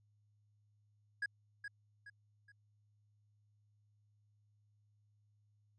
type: tone with echo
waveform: triangle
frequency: 1657 Hz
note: G#6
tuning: 4 cents flat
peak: -33 dBFS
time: 1.22-1.26 s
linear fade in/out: 5 ms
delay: 420 ms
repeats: 3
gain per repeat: -8 dB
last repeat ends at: 2.52 s
effects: added 104 Hz sine -70 dBFS peak until 5.78 s + resampled to 24000 Hz